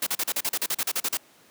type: noise bursts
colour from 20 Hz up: white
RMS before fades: -26 dBFS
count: 14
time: 0.02-1.172 s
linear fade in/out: 5 ms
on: 47 ms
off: 38 ms
effects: pink hiss -56 dBFS RMS until 1.5 s + high-pass 200 Hz 12 dB/octave